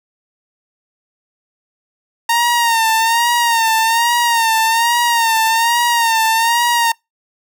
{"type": "tone with vibrato", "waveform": "sawtooth", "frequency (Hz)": 922, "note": "A#5", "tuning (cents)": -19, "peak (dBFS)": -8, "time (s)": [2.29, 6.92], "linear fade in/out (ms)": 5, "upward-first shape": "sine", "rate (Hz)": 1.2, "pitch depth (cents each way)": 62, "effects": ["noise-tail reverb RT60 0.2 s tail -26 dB re dry"]}